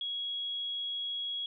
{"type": "tone", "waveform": "sine", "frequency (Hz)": 3322, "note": "G#7", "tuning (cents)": 0, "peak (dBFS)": -33, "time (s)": [0.01, 1.46], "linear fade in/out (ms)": 2, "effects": []}